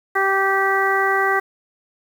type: harmonic tone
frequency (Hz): 389.2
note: G4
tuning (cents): -12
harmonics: 1 / 2 / 3 / 4 / 5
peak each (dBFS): -22 / -22 / -22 / -22 / -22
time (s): 0.15-1.4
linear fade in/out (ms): 10
effects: 7-bit